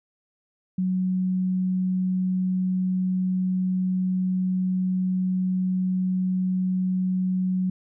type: tone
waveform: sine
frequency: 185 Hz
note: F#3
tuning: in tune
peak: -21 dBFS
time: 0.78-7.7 s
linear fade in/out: 5 ms
effects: none

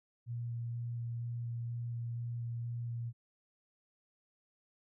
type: tone with vibrato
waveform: sine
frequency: 118.2 Hz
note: A#2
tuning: 24 cents sharp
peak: -36 dBFS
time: 0.26-3.13 s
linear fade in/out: 50 ms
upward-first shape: square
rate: 2.1 Hz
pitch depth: 8 cents each way
effects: none

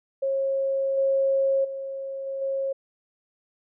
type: tone with level steps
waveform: sine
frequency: 542 Hz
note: C#5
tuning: 39 cents flat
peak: -22 / -19 / -30 / -28 / -24 dBFS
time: 0.22-2.73 s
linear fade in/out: 10 ms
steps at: 0.97 / 1.64 / 2.26 / 2.41 s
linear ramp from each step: 10 ms
effects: none

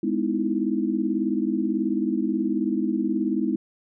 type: chord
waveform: sine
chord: E major seventh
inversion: first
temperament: equal with one note detuned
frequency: 207.7 / 251.4 / 311.1 / 329.6 Hz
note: G#3 / B3 / D#4 / E4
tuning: 0 / +31 / 0 / 0 cents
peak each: -27 dBFS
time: 0.03-3.56 s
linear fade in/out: 5 ms
effects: none

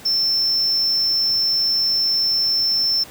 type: tone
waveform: triangle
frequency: 5350 Hz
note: E8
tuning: 25 cents sharp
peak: -15 dBFS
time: 0.05-3.04 s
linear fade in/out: 10 ms
effects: pink hiss -41 dBFS RMS until 3.1 s + high-pass 80 Hz 12 dB/octave

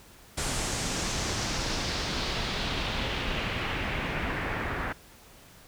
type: noise with low-pass filter sweep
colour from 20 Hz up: pink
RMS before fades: -31 dBFS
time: 0.37-4.93 s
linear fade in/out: 10 ms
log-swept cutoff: 8600 to 1700 Hz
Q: 1.9
effects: pink hiss -53 dBFS RMS until 5.67 s

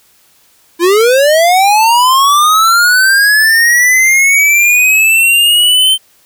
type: linear sweep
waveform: square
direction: up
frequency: 329.6 to 3115 Hz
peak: -6 dBFS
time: 0.79-5.98 s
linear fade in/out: 50 ms
effects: white hiss -49 dBFS RMS until 6.25 s

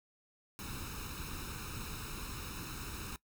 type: noise with comb filter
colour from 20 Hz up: pink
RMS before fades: -43 dBFS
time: 0.59-3.16 s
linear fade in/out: 0 ms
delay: 0.76 ms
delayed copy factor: +0.75
effects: noise-tail reverb RT60 0.1 s tail -20 dB re dry

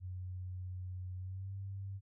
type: tone with pitch glide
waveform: sine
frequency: 91.6 to 97.61 Hz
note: F#2 to G2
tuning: -17 to -7 cents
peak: -40 dBFS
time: 0-2.01 s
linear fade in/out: 50 ms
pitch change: +110 cents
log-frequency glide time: 1.17-1.53 s
effects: none

